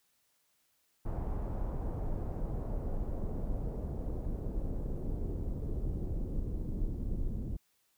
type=noise with low-pass filter sweep; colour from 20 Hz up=brown; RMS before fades=-35 dBFS; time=1.05-7.57 s; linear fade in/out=10 ms; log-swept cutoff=890 to 310 Hz; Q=1.2; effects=white hiss -74 dBFS RMS until 7.97 s